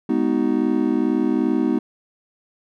triangle chord, G# minor seventh, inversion none, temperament just, 207.7 / 249.2 / 311.5 / 373.8 Hz, G#3 / B3 / D#4 / F#4, 0 / +16 / +2 / +18 cents, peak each -23 / -19 / -19 / -24 dBFS, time 0.09-1.79 s, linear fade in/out 5 ms, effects none

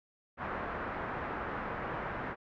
white low-pass noise, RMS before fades -38 dBFS, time 0.37-2.36 s, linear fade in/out 50 ms, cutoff 1600 Hz, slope 24 dB/octave, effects none

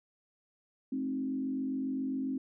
sine tone with frequency modulation, 264.8 Hz, C4, 21 cents sharp, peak -31 dBFS, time 0.92-2.38 s, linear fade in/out 5 ms, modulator 47.4 Hz, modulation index 0.7, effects none

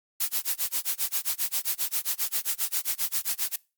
blue noise with tremolo, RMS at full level -25 dBFS, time 0.2-3.56 s, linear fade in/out 5 ms, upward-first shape sine, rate 7.5 Hz, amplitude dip 100%, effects noise-tail reverb RT60 0.3 s tail -24 dB re dry + Opus 48 kbps

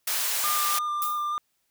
white high-pass noise, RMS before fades -27 dBFS, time 0.07-0.79 s, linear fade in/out 5 ms, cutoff 720 Hz, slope 12 dB/octave
triangle tone with vibrato, 1200 Hz, D6, 37 cents sharp, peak -24 dBFS, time 0.44-1.38 s, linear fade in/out 0 ms, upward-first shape square, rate 3.4 Hz, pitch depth 11 cents each way
violet noise with exponential decay, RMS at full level -28 dBFS, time 1.02-1.35 s, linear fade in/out 0 ms, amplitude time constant 70 ms
effects white hiss -73 dBFS RMS until 1.7 s

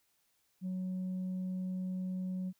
sine tone, 185 Hz, F#3, in tune, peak -32 dBFS, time 0.61-2.53 s, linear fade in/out 50 ms, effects tanh soft clip ceiling -33 dBFS + white hiss -75 dBFS RMS until 2.59 s

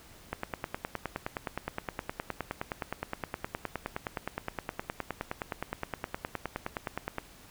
click train, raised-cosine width 0.5 ms, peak -17 dBFS, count 67, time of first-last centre 0.33-7.184 s, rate 9.63 Hz, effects pink hiss -54 dBFS RMS until 7.5 s

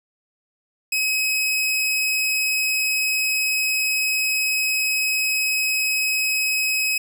sawtooth tone, 2547 Hz, D#7, 40 cents sharp, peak -16 dBFS, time 0.92-6.98 s, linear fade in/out 5 ms, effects 9-bit

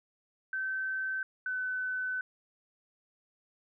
sine tone pair in turn, 1540 / 1510.1 Hz, G6 / F#6, -31 / +35 cents, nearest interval unison, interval 34 cents, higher first, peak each -31 / -31 dBFS, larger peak neither, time 0.53-1.23 / 1.46-2.21 s, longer second, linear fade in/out 2 ms, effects none

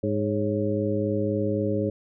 harmonic tone with a mistuned harmonic, 103.83 Hz, G#2, in tune, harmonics 1 / 2 / 3 / 4 / 5, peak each -29 / -29 / -29 / -29 / -29 dBFS, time 0.03-1.9 s, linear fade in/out 5 ms, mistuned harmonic 5, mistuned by +84 cents, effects none

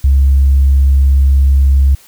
sine tone, 68.3 Hz, C#2, 25 cents flat, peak -4 dBFS, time 0.04-1.95 s, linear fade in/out 5 ms, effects tanh soft clip ceiling -2 dBFS + white hiss -43 dBFS RMS until 2.07 s

